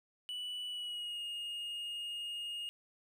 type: tone with pitch glide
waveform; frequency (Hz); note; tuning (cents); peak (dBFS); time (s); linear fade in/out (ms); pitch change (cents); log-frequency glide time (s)
triangle; 2959 to 2852; F#7 to F7; -1 to +36; -37; 0.29-2.69; 0; -63; 0.68-1.22
effects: none